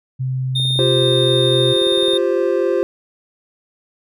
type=tone with pitch glide; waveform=sine; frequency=130 to 127.25 Hz; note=C3 to C3; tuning=-11 to -48 cents; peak=-18 dBFS; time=0.19-1.74 s; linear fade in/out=20 ms; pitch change=-37 cents; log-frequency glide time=0.87-1.06 s
type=tone; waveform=triangle; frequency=3654 Hz; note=A#7; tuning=35 cents flat; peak=-16 dBFS; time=0.55-2.18 s; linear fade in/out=10 ms
type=click train; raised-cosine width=2 ms; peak=-24 dBFS; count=30; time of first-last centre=0.6-2.134 s; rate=18.9 Hz
type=chord; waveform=triangle; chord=F suspended second; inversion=none; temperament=just; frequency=349.2 / 392.9 / 523.8 Hz; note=F4 / G4 / C5; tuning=0 / +4 / +2 cents; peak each=-17 dBFS; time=0.79-2.83 s; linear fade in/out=0 ms
effects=none

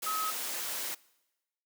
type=tone in noise; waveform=sine; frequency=1277 Hz; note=D#6; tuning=45 cents sharp; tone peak=-31 dBFS; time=0.06-0.31 s; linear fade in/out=10 ms; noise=white; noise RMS=-36 dBFS; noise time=0.02-0.95 s; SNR=+2 dB; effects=noise-tail reverb RT60 1.0 s tail -23 dB re dry + high-pass 300 Hz 12 dB/octave

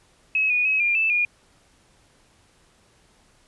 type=tone with pitch steps; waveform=sine; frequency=2567 / 2462 / 2557 / 2402 / 2636 / 2431 Hz; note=E7 / D#7 / D#7 / D7 / E7 / D#7; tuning=-47 / -19 / +47 / +38 / -1 / -41 cents; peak=-18 dBFS; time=0.35-1.25 s; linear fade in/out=2 ms; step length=150 ms; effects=pink hiss -59 dBFS RMS until 3.47 s + resampled to 24000 Hz

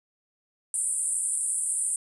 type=band-pass noise; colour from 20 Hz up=white; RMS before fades=-28 dBFS; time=0.74-1.96 s; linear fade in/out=2 ms; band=8300 to 9700 Hz; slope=96 dB/octave; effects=none

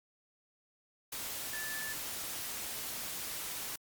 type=tone in noise; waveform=sine; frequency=1745 Hz; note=A6; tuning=15 cents flat; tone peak=-40 dBFS; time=1.53-1.93 s; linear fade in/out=5 ms; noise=white; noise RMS=-40 dBFS; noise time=1.12-3.76 s; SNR=-3 dB; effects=Opus 48 kbps

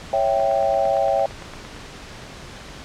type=chord; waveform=sine; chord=C# diminished; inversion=none; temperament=equal; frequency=554.4 / 659.3 / 784 Hz; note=C#5 / E5 / G5; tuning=0 / 0 / 0 cents; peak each=-21 dBFS; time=0.13-1.26 s; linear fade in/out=2 ms
type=click train; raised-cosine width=0.5 ms; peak=-22 dBFS; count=13; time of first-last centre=0.4-1.764 s; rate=8.8 Hz
effects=pink hiss -38 dBFS RMS until 2.84 s + low-pass 6000 Hz 12 dB/octave

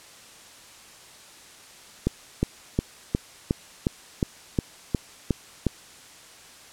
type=click train; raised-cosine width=3 ms; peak=-8 dBFS; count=11; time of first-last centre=2.07-5.667 s; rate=2.78 Hz; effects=white hiss -48 dBFS RMS until 6.72 s + low-pass 9000 Hz 12 dB/octave

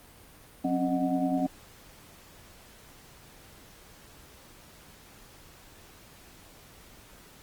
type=tone cluster; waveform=sine; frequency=181.2 / 266.7 / 276.6 / 619 / 737 Hz; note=F#3 / C4 / C#4 / D#5 / F#5; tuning=-36 / +33 / -4 / -9 / -7 cents; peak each=-34 / -27 / -34 / -34 / -33 dBFS; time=0.64-1.47 s; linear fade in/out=10 ms; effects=pink hiss -53 dBFS RMS until 7.42 s + Opus 32 kbps

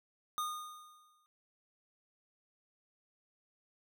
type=tone with exponential decay; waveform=square; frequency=1227 Hz; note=D#6; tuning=25 cents flat; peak=-33 dBFS; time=0.38-1.26 s; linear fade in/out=0 ms; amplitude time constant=190 ms; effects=none

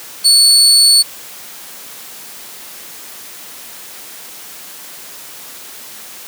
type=tone; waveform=30% pulse; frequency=4435 Hz; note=C#8; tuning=in tune; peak=-3 dBFS; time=0.24-1.03 s; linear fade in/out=20 ms; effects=white hiss -33 dBFS RMS until 6.27 s + high-pass 150 Hz 12 dB/octave

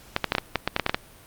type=clicks; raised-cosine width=0.3 ms; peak=-5 dBFS; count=12; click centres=0.164 / 0.243 / 0.321 / 0.351 / 0.383 / 0.557 / 0.676 / 0.764 / 0.797 / 0.864 / 0.895 / 0.945 s; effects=pink hiss -50 dBFS RMS until 1.26 s + Opus 48 kbps

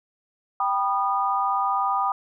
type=chord; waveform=sine; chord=G augmented; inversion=none; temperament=just; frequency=784 / 980 / 1225 Hz; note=G5 / B5 / D#6; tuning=0 / -14 / -27 cents; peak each=-25 / -26 / -24 dBFS; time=0.6-2.12 s; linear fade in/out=2 ms; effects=none

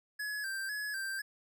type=tone with vibrato; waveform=square; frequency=1631 Hz; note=G#6; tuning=32 cents flat; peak=-36 dBFS; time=0.19-1.22 s; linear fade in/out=10 ms; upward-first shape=square; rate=2 Hz; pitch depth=64 cents each way; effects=none

